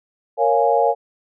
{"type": "chord", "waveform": "sine", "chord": "Bb minor seventh", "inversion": "none", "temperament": "equal", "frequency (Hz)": [466.2, 554.4, 698.5, 830.6], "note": ["Bb4", "Db5", "F5", "Ab5"], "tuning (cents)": [0, 0, 0, 0], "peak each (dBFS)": -19, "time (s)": [0.37, 0.95], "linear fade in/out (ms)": 50, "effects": []}